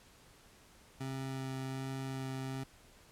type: tone with vibrato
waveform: 25% pulse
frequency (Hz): 133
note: C3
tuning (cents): +29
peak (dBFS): -34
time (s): 1-2.64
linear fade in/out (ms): 10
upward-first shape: sine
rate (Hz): 1.3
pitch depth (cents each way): 8
effects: pink hiss -61 dBFS RMS until 3.11 s + low-pass 12000 Hz 12 dB/octave